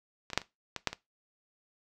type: clicks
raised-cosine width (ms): 0.2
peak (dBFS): -25 / -16 / -7 / -28 / -17 / -9 / -20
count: 7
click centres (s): 0.302 / 0.333 / 0.376 / 0.417 / 0.763 / 0.873 / 0.93
effects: noise-tail reverb RT60 0.2 s tail -18 dB re dry